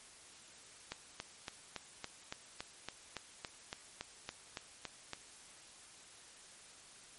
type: click train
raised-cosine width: 0.2 ms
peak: -23 dBFS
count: 16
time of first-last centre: 0.92-5.133 s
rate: 3.56 Hz
effects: white hiss -57 dBFS RMS until 7.18 s + MP3 48 kbps